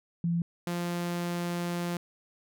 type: tone pair in turn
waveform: sine / sawtooth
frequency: 170 / 173.87 Hz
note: F3 / F3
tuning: -46 / -7 cents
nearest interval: unison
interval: 39 cents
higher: second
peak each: -25 / -26 dBFS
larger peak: first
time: 0.24-0.42 / 0.67-1.97 s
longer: second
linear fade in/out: 2 ms
effects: none